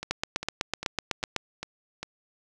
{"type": "two click trains", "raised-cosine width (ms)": 0.2, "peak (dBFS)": [-9, -17], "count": [11, 6], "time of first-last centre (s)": [[0.11, 1.363], [0.03, 2.03]], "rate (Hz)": [7.98, 2.5], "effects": []}